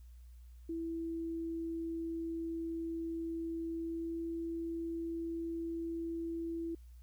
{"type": "tone with pitch glide", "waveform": "sine", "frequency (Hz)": [330, 332.3], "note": ["E4", "E4"], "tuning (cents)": [2, 14], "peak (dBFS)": -36, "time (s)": [0.69, 6.75], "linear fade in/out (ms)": 5, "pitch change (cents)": 12, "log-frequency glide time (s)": [3.75, 4.23], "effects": ["added 60 Hz sine -51 dBFS peak until 7.02 s", "white hiss -74 dBFS RMS until 7.02 s"]}